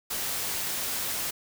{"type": "noise", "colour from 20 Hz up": "white", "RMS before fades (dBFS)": -31, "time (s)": [0.1, 1.31], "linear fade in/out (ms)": 10, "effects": []}